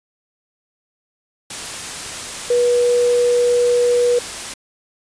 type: tone in noise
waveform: sine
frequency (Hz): 485.1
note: B4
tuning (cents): -31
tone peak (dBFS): -12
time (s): 2.5-4.19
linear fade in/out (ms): 5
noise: white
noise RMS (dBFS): -28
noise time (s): 1.5-4.54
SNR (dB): +13
effects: resampled to 22050 Hz